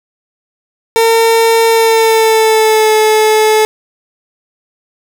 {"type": "tone with pitch glide", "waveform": "30% pulse", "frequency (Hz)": [455, 432.7], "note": ["A#4", "A4"], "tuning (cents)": [-42, -29], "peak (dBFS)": -4, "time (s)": [0.96, 3.65], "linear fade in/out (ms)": 0, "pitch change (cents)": -87, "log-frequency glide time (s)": [1.67, 2.94], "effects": []}